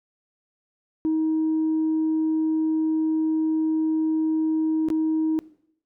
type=tone with dropouts; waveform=sine; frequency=316.1 Hz; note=D#4; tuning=27 cents sharp; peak=-18 dBFS; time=1.05-5.39 s; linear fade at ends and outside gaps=0 ms; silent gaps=4.886-4.902 s; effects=noise-tail reverb RT60 0.7 s tail -20 dB re dry + tanh soft clip ceiling -17 dBFS